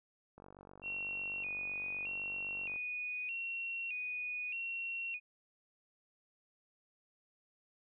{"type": "click train", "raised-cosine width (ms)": 1, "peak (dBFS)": -40, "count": 115, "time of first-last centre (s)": [0.38, 2.76], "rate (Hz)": 47.9}
{"type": "tone with vibrato", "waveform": "sine", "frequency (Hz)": 2600, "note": "E7", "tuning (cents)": -24, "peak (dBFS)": -37, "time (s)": [0.82, 5.2], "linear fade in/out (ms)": 50, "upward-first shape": "square", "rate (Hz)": 0.81, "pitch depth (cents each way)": 85}
{"effects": []}